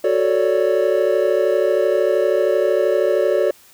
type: chord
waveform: triangle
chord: D major seventh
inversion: first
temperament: equal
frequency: 370 / 440 / 554.4 / 587.3 Hz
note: F#4 / A4 / C#5 / D5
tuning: 0 / 0 / 0 / 0 cents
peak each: -18 dBFS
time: 0.04-3.51 s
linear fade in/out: 5 ms
effects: white hiss -49 dBFS RMS until 3.73 s